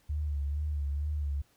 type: tone with vibrato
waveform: sine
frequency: 73 Hz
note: D2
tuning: 10 cents flat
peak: -29 dBFS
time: 0.09-1.42 s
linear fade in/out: 10 ms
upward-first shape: sine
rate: 2.2 Hz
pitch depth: 57 cents each way
effects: pink hiss -67 dBFS RMS until 1.56 s